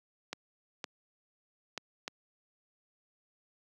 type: clicks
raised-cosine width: 0.2 ms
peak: -19 dBFS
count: 4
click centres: 0.33 / 0.842 / 1.777 / 2.079 s
effects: high-pass 200 Hz 12 dB/octave